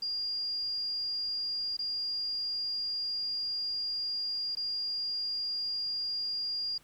sine tone with dropouts, 4817 Hz, D8, 43 cents sharp, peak -31 dBFS, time 0.02-6.78 s, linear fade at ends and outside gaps 5 ms, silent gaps 1.769-1.79 / 4.552-4.569 s, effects pink hiss -62 dBFS RMS until 6.83 s + Opus 48 kbps

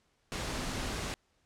sine tone in noise, 261.6 Hz, C4, in tune, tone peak -44 dBFS, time 0.47-0.87 s, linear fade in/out 0 ms, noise pink, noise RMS -36 dBFS, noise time 0.32-1.14 s, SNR -11 dB, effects pink hiss -73 dBFS RMS until 1.45 s + low-pass 8000 Hz 12 dB/octave

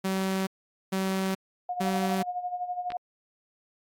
sawtooth tone bursts, 190.8 Hz, G3, 47 cents flat, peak -22 dBFS, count 3, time 0.04-2.23 s, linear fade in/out 10 ms, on 430 ms, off 450 ms
sine tone with tremolo, 718 Hz, F5, 48 cents sharp, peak -27 dBFS, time 1.69-2.97 s, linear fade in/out 2 ms, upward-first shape sine, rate 12 Hz, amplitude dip 70%
clicks, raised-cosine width 0.3 ms, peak -22 dBFS, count 2, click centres 2.904 / 2.92 s
effects AAC 64 kbps

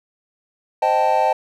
triangle chord, A half-diminished seventh, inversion first, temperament equal with one note detuned, 523.3 / 622.3 / 778.1 / 880 Hz, C5 / Eb5 / G5 / A5, 0 / 0 / -13 / 0 cents, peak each -21 / -19 / -17 / -17 dBFS, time 0.82-1.33 s, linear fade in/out 5 ms, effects none

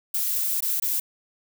violet noise with dropouts, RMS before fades -25 dBFS, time 0.14-1 s, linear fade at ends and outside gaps 5 ms, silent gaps 0.606-0.623 / 0.8-0.821 s, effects none

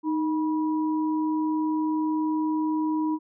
sine tone pair together, 310.6 / 972.5 Hz, D#4 / B5, -3 / -27 cents, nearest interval octave + minor sixth, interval 1976 cents, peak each -23 / -32 dBFS, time 0.03-3.19 s, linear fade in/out 50 ms, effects none

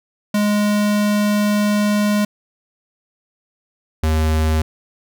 square tone pair in turn, 207.7 / 78.59 Hz, G#3 / D#2, 0 / +18 cents, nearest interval octave + perfect fourth, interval 1682 cents, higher first, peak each -15 dBFS, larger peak neither, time 0.34-2.25 / 4.03-4.62 s, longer first, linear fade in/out 5 ms, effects none

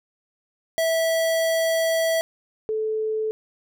square / sine tone pair in turn, 654 / 435.7 Hz, E5 / A4, -14 / -17 cents, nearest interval perfect fifth, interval 703 cents, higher first, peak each -20 / -22 dBFS, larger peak first, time 0.78-2.21 / 2.69-3.31 s, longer first, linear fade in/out 0 ms, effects none

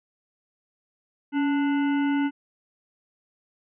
harmonic tone with a mistuned harmonic, 293.7 Hz, D4, in tune, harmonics 1 / 3 / 5 / 7 / 9 / 10, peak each -21 / -33 / -35 / -39 / -45 / -45 dBFS, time 1.32-2.31 s, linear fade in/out 50 ms, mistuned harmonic 1, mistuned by -73 cents, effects none

